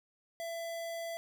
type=tone; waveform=square; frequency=669 Hz; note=E5; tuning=25 cents sharp; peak=-38 dBFS; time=0.4-1.17 s; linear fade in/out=0 ms; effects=none